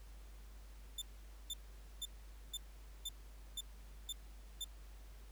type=tone bursts; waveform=sawtooth; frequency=3551 Hz; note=A7; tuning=15 cents sharp; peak=-37 dBFS; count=8; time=0.98-4.644 s; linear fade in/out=5 ms; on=38 ms; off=480 ms; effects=added 50 Hz sine -52 dBFS peak until 5.31 s + pink hiss -65 dBFS RMS until 5.31 s